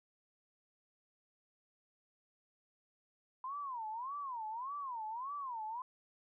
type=tone with vibrato; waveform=sine; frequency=1000 Hz; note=B5; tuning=21 cents sharp; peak=-39 dBFS; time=3.44-5.82 s; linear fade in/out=2 ms; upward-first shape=sine; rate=1.7 Hz; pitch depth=260 cents each way; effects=none